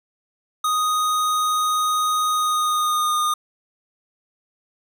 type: tone with pitch glide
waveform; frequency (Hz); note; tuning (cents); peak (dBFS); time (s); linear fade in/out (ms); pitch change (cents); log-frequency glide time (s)
square; 1244.5 to 1223.1; D#6 to D#6; 0 to -30; -19; 0.64-3.34; 5; -30; 2.31-3.16
effects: none